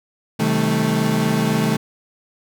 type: chord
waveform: 35% pulse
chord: A half-diminished seventh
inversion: first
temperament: equal with one note detuned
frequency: 130.81 / 159.2 / 196 / 220 Hz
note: C3 / Eb3 / G3 / A3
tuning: 0 / +40 / 0 / 0 cents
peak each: -23 / -20 / -23 / -18 dBFS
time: 0.39-1.77 s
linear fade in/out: 10 ms
effects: none